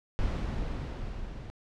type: noise with level ramp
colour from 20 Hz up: brown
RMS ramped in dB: -29 to -41 dBFS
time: 0.19-1.5 s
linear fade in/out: 0 ms
effects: low-pass 5000 Hz 12 dB/octave